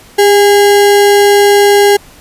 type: tone with sample-and-hold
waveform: sine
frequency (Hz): 404.4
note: G#4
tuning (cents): -46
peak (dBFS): -3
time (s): 0.18-1.97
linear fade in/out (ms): 10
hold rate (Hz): 1225
effects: pink hiss -39 dBFS RMS until 2.2 s + resampled to 32000 Hz